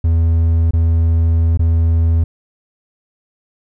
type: tone with dropouts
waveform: triangle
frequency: 82.41 Hz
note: E2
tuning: in tune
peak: -8 dBFS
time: 0.04-2.24 s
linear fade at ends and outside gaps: 5 ms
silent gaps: 0.709-0.734 / 1.574-1.593 s
effects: none